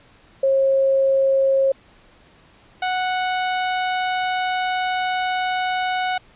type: tone pair in turn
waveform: sine / sawtooth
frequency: 540 / 738.3 Hz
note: C#5 / F#5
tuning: -45 / -4 cents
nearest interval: perfect fourth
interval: 541 cents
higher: second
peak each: -14 / -16 dBFS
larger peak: first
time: 0.43-1.72 / 2.82-6.18 s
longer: second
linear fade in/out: 5 ms
effects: pink hiss -52 dBFS RMS until 6.35 s + resampled to 8000 Hz